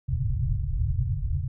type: low-pass noise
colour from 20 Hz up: white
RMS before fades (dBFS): -26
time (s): 0.08-1.48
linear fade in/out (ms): 10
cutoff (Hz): 140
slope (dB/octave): 96
effects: none